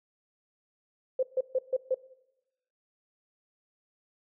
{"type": "tone bursts", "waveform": "sine", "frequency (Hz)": 517, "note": "C5", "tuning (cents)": -21, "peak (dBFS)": -23, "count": 5, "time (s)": [1.19, 1.945], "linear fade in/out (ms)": 5, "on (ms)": 39, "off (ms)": 140, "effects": ["noise-tail reverb RT60 0.9 s tail -19 dB re dry"]}